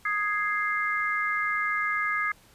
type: chord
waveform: sine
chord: Ab major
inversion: second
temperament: equal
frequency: 1244.5 / 1661.2 / 2093 Hz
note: Eb6 / Ab6 / C7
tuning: 0 / 0 / 0 cents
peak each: -29 dBFS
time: 0.05-2.32 s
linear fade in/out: 5 ms
effects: pink hiss -57 dBFS RMS until 2.54 s + resampled to 32000 Hz